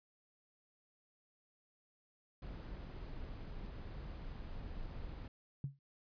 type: noise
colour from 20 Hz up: brown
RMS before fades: -46 dBFS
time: 2.42-5.28 s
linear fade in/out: 5 ms
type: tone with exponential decay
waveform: sine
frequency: 138.59 Hz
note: C#3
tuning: in tune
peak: -33 dBFS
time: 5.64-5.79 s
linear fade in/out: 2 ms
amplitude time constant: 31 ms
effects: resampled to 11025 Hz